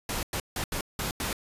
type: noise bursts at uneven times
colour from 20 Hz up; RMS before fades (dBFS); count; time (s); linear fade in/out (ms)
pink; -31; 6; 0.09-0.23 / 0.33-0.4 / 0.56-0.64 / 0.72-0.81 / 0.99-1.11 / 1.2-1.33; 2
effects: resampled to 32000 Hz